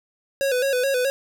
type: tone with vibrato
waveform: square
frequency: 523.3 Hz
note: C5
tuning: in tune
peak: -20 dBFS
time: 0.41-1.1 s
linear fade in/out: 0 ms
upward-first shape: square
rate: 4.7 Hz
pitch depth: 82 cents each way
effects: 10-bit